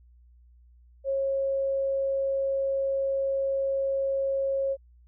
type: tone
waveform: sine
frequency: 544 Hz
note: C#5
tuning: 33 cents flat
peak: -24 dBFS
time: 1.04-4.77 s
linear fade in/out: 50 ms
effects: added 60 Hz sine -53 dBFS peak until 5.07 s